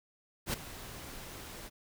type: noise with ADSR envelope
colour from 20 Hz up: pink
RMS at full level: -31 dBFS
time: 0.46-1.7 s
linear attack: 75 ms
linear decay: 8 ms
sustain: -15 dB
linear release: 36 ms
effects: none